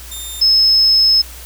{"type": "tone pair in turn", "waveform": ["15% pulse", "sine"], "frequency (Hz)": [3626, 5190], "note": ["A#7", "E8"], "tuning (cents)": [-49, -28], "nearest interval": "tritone", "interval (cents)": 621, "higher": "second", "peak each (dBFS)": [-19, -8], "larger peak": "second", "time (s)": [[0.11, 0.41], [0.41, 1.22]], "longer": "second", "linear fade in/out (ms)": 10, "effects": ["added 60 Hz sine -34 dBFS peak until 1.45 s", "white hiss -36 dBFS RMS until 1.45 s"]}